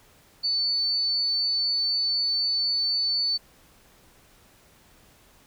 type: tone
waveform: sine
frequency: 4498 Hz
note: C#8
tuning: 24 cents sharp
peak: -22 dBFS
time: 0.43-3.38 s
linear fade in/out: 20 ms
effects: pink hiss -57 dBFS RMS until 5.46 s